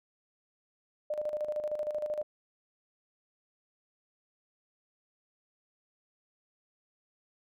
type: tone with tremolo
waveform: sine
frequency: 602 Hz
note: D5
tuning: 43 cents sharp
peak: -29 dBFS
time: 1.1-2.23 s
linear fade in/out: 5 ms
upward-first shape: square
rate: 13 Hz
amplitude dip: 60%
effects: none